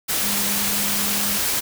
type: tone in noise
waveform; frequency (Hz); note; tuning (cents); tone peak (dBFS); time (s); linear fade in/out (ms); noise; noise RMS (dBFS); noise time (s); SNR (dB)
sine; 203; G#3; -39; -30; 0.22-1.38; 20; white; -22; 0.08-1.61; -11
effects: none